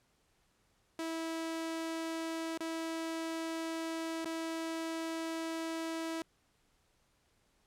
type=tone with dropouts; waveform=sawtooth; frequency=326.2 Hz; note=E4; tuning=18 cents flat; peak=-32 dBFS; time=0.99-6.22 s; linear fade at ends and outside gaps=2 ms; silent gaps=2.576-2.605 / 4.247-4.256 s; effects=pink hiss -73 dBFS RMS until 7.66 s + low-pass 11000 Hz 12 dB/octave